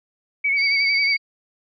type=tone with vibrato; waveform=sine; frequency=2237 Hz; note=C#7; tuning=15 cents sharp; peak=-17 dBFS; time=0.44-1.17 s; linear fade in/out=10 ms; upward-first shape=sine; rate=11 Hz; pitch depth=43 cents each way
type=tone with tremolo; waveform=sine; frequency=4651 Hz; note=D8; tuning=18 cents flat; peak=-22 dBFS; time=0.56-1.18 s; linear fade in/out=50 ms; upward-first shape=square; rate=13 Hz; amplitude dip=25%
effects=none